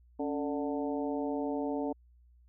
harmonic tone with a mistuned harmonic, 147.7 Hz, D3, 10 cents sharp, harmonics 2 / 3 / 4 / 5 / 6, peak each -33 / -37 / -39 / -41 / -43 dBFS, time 0.19-1.93 s, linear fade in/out 10 ms, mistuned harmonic 2, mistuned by -92 cents, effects added 60 Hz sine -58 dBFS peak until 2.48 s

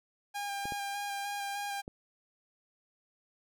sawtooth tone with vibrato, 806 Hz, G5, 48 cents sharp, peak -31 dBFS, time 0.34-1.82 s, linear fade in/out 20 ms, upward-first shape square, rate 3.3 Hz, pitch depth 14 cents each way
clicks, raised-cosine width 2 ms, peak -28 dBFS, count 3, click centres 0.655 / 0.722 / 1.879 s
effects none

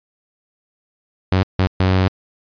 sawtooth tone bursts at uneven times, 93.6 Hz, F#2, 20 cents sharp, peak -9 dBFS, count 3, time 1.32-1.43 / 1.59-1.67 / 1.8-2.08 s, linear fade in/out 0 ms, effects resampled to 11025 Hz

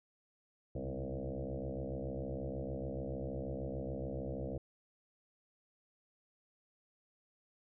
sine tone with frequency modulation, 196 Hz, G3, in tune, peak -37 dBFS, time 0.75-4.58 s, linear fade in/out 5 ms, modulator 66.6 Hz, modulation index 6.1, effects none

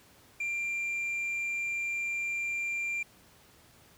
sine tone with tanh clipping, 2377 Hz, D7, 20 cents sharp, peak -31 dBFS, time 0.4-3.03 s, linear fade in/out 5 ms, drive 3 dB, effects pink hiss -59 dBFS RMS until 3.97 s + high-pass 60 Hz 12 dB/octave

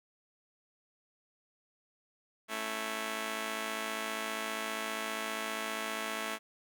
5% pulse chord, A major, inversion none, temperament just, 220 / 275 / 330 Hz, A3 / C#4 / E4, 0 / -14 / +2 cents, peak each -27 / -32 / -31 dBFS, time 2.48-6.39 s, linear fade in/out 50 ms, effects none

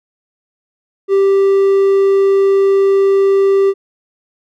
triangle tone, 392 Hz, G4, in tune, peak -6 dBFS, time 1.08-3.74 s, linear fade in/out 50 ms, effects none

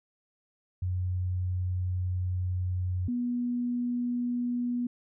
sine tone pair in turn, 91.1 / 243.2 Hz, F#2 / B3, -26 / -26 cents, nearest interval octave + perfect fourth, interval 1700 cents, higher second, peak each -27 dBFS, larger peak neither, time 0.82-3.08 / 3.08-4.87 s, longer first, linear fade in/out 5 ms, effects none

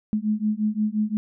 sine beating tone pair, 210.3 / 216 Hz, G#3 / A3, +22 / -32 cents, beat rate 5.7 Hz, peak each -24 dBFS, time 0.13-1.17 s, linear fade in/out 0 ms, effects none

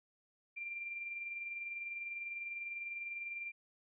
sine tone with tremolo, 2374 Hz, D7, 18 cents sharp, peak -38 dBFS, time 0.56-3.52 s, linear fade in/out 20 ms, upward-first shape triangle, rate 20 Hz, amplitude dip 50%, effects none

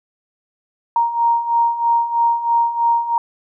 sine beating tone pair, 932.3 / 935.4 Hz, A#5 / A#5, 0 / +6 cents, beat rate 3.1 Hz, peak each -20 / -15 dBFS, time 0.96-3.18 s, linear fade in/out 2 ms, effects none

